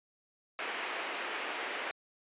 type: band-pass noise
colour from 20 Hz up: white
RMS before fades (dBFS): -38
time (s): 0.59-1.91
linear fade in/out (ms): 0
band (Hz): 320 to 2700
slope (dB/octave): 24
effects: resampled to 8000 Hz